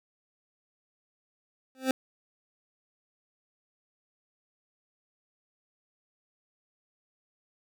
25% pulse tone with exponential growth, 261.6 Hz, C4, in tune, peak -16 dBFS, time 1.75-1.91 s, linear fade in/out 1 ms, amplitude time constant 33 ms, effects none

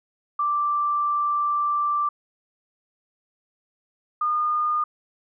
sine tone pair in turn, 1174.7 / 1218.1 Hz, D6 / D#6, 0 / -37 cents, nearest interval minor second, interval 63 cents, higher second, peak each -20 dBFS, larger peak neither, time 0.39-2.09 / 4.21-4.84 s, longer first, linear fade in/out 5 ms, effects none

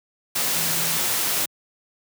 sine tone in noise, 164.81 Hz, E3, in tune, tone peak -34 dBFS, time 0.55-0.98 s, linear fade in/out 10 ms, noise white, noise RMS -23 dBFS, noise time 0.35-1.46 s, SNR -14 dB, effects high-pass 100 Hz 12 dB/octave

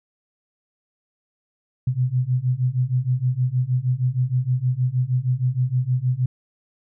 sine beating tone pair, 123.4 / 129.8 Hz, B2 / C3, -1 / -13 cents, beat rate 6.4 Hz, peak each -22 / -21 dBFS, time 1.87-6.26 s, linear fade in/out 5 ms, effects none

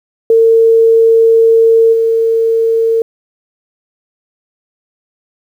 sine tone with level steps, 453.6 Hz, A#4, 47 cents flat, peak -4 / -8 dBFS, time 0.3-3.02 s, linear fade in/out 2 ms, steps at 1.92 s, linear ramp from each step 20 ms, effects 7-bit

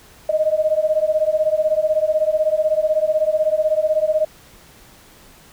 sine beating tone pair, 613 / 629 Hz, D#5 / D#5, -26 / +19 cents, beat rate 16 Hz, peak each -18 dBFS, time 0.29-4.25 s, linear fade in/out 5 ms, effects pink hiss -47 dBFS RMS until 5.52 s

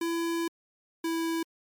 square tone pair in turn, 335.1 / 329.5 Hz, E4 / E4, +29 / -1 cents, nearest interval unison, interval 30 cents, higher first, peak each -28 dBFS, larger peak neither, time 0.01-0.48 / 1.04-1.43 s, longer first, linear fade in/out 5 ms, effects MP3 96 kbps

